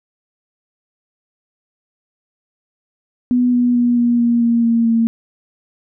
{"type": "tone with pitch steps", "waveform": "sine", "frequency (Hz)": [246.9, 244.2, 241.5, 238.9, 236.3, 233.7, 231.2, 228.6], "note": ["B3", "B3", "B3", "A#3", "A#3", "A#3", "A#3", "A#3"], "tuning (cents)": [0, -19, -39, 43, 24, 5, -14, -34], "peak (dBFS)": -11, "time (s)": [3.31, 5.07], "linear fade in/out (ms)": 0, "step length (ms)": 220, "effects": []}